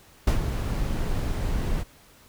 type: noise with ADSR envelope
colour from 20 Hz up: brown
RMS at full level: -17 dBFS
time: 0.27-1.84 s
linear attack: 5 ms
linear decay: 100 ms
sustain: -9 dB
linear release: 27 ms
effects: pink hiss -54 dBFS RMS until 2.28 s